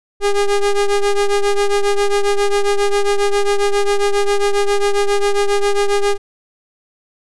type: ring-modulated tone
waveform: square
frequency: 203.7 Hz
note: G#3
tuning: 33 cents flat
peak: -10 dBFS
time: 0.2-6.18 s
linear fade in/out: 50 ms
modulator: 200 Hz
effects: resampled to 24000 Hz